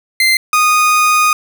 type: tone pair in turn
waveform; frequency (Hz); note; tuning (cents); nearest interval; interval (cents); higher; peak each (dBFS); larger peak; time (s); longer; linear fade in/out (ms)
30% pulse; 2080 / 1236.8; C7 / D#6; -11 / -11; major sixth; 900; first; -6; neither; 0.2-0.37 / 0.53-1.33; second; 2
effects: none